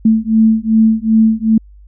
sine beating tone pair, 220 / 222.6 Hz, A3 / A3, 0 / +20 cents, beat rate 2.6 Hz, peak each -11 dBFS, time 0.05-1.58 s, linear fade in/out 5 ms, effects added 50 Hz sine -37 dBFS peak until 1.87 s

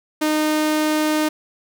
sawtooth tone, 307.1 Hz, D#4, 23 cents flat, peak -13 dBFS, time 0.21-1.29 s, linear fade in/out 10 ms, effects none

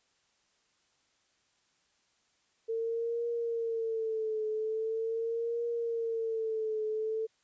sine tone with vibrato, 450.7 Hz, A4, 42 cents sharp, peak -30 dBFS, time 2.68-7.27 s, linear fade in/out 20 ms, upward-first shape triangle, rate 0.42 Hz, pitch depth 78 cents each way, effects white hiss -72 dBFS RMS until 7.43 s + resampled to 16000 Hz

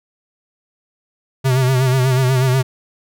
square tone with vibrato, 129.7 Hz, C3, 15 cents flat, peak -13 dBFS, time 1.44-2.63 s, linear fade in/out 20 ms, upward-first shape sine, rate 8.2 Hz, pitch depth 60 cents each way, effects none

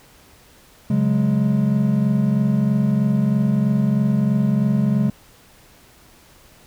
triangle chord, C# suspended fourth, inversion none, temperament just, 138.59 / 184.79 / 207.9 Hz, C#3 / F#3 / G#3, 0 / -2 / +2 cents, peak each -18 / -21 / -16 dBFS, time 0.9-5.1 s, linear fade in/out 5 ms, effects pink hiss -50 dBFS RMS until 6.66 s

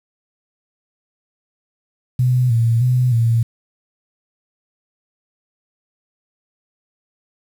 sine tone with pitch steps, 125.6 / 115.5 / 125.5 / 115.6 Hz, B2 / A#2 / B2 / A#2, +30 / -16 / +28 / -14 cents, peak -12 dBFS, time 2.19-3.43 s, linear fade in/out 5 ms, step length 310 ms, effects 7-bit

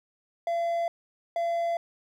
triangle tone pair in turn, 680 / 680 Hz, F5 / F5, -46 / -46 cents, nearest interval unison, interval 0 cents, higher neither, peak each -23 dBFS, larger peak neither, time 0.47-0.88 / 1.36-1.77 s, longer neither, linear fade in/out 2 ms, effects none

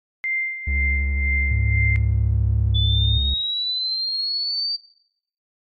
sine tone with tremolo, 2093 Hz, C7, in tune, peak -19 dBFS, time 0.24-1.96 s, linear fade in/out 0 ms, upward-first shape sine, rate 2 Hz, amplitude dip 65%
triangle tone with vibrato, 69.3 Hz, C#2, in tune, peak -18 dBFS, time 0.67-3.34 s, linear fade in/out 5 ms, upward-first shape square, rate 12 Hz, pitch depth 36 cents each way
sine tone, 103.83 Hz, G#2, in tune, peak -20 dBFS, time 1.51-3.18 s, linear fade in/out 5 ms
sine exponential sweep, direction up, 3465 to 4657 Hz, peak -21 dBFS, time 2.74-4.77 s, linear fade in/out 20 ms
effects noise-tail reverb RT60 0.7 s tail -18 dB re dry + MP3 64 kbps

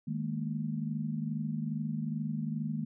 sine chord, D# suspended fourth, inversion none, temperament equal with one note detuned, 155.56 / 207.7 / 230.1 Hz, D#3 / G#3 / A#3, 0 / 0 / -22 cents, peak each -35 / -37 / -36 dBFS, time 0.07-2.85 s, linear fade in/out 10 ms, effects none

